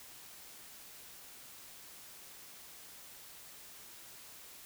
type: silence
effects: white hiss -53 dBFS RMS until 4.65 s